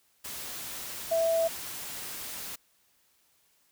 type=tone in noise; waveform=sine; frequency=659.3 Hz; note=E5; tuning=in tune; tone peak=-23 dBFS; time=1.11-1.48 s; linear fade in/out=10 ms; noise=white; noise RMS=-39 dBFS; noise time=0.24-2.56 s; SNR=+13 dB; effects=white hiss -68 dBFS RMS until 3.71 s